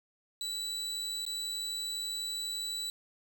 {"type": "tone with dropouts", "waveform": "35% pulse", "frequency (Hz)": 3951, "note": "B7", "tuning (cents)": 0, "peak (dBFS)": -32, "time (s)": [0.41, 2.9], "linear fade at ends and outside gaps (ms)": 1, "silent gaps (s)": [1.252, 1.264], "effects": ["12-bit"]}